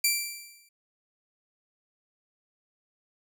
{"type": "tone with exponential decay", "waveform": "10% pulse", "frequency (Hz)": 2349, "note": "D7", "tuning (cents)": 0, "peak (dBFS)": -11, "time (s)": [0.04, 0.69], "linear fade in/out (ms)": 5, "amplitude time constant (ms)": 140, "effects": []}